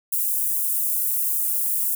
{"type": "high-pass noise", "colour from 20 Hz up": "white", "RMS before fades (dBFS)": -23, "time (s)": [0.12, 1.95], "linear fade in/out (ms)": 5, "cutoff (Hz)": 9600, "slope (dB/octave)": 24, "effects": []}